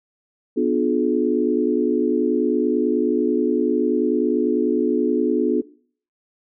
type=chord; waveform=sine; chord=B diminished seventh; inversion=none; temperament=just; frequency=246.9 / 296.3 / 355.6 / 426.7 Hz; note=B3 / D4 / F4 / Ab4; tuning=0 / +15 / +31 / +47 cents; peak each=-22 dBFS; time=0.56-5.62 s; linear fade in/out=20 ms; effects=noise-tail reverb RT60 0.5 s tail -20 dB re dry